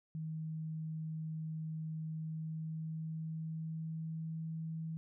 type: tone with pitch glide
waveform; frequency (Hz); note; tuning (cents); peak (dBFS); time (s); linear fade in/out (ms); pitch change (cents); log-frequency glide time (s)
sine; 158.3 to 161.16; D#3 to E3; +30 to -39; -38; 0.15-4.97; 0; +31; 2.04-4.42
effects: none